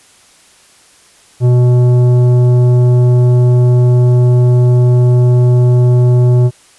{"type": "tone with tanh clipping", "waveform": "triangle", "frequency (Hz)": 123.47, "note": "B2", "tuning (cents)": 0, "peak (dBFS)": -7, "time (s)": [1.4, 6.51], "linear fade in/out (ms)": 50, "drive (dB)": 15, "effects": ["white hiss -45 dBFS RMS until 6.78 s", "resampled to 24000 Hz"]}